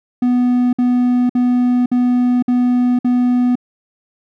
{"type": "tone bursts", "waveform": "triangle", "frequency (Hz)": 246.9, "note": "B3", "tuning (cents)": 0, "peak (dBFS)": -9, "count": 6, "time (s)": [0.22, 3.555], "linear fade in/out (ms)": 5, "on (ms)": 510, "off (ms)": 55, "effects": []}